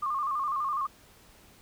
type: tone with vibrato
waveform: sine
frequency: 1142 Hz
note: D6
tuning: 49 cents flat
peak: -27 dBFS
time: 0.02-0.87 s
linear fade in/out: 10 ms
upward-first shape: square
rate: 12 Hz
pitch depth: 87 cents each way
effects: pink hiss -57 dBFS RMS until 1.61 s